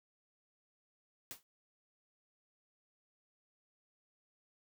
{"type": "noise with exponential decay", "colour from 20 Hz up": "white", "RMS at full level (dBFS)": -42, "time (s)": [1.31, 1.43], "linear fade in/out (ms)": 0, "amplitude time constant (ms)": 26, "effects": []}